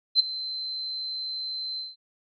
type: tone with ADSR envelope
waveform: sine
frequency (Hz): 4086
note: C8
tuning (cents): -42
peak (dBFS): -13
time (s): 0.15-1.96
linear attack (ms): 47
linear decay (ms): 11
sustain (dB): -17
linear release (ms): 180
effects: none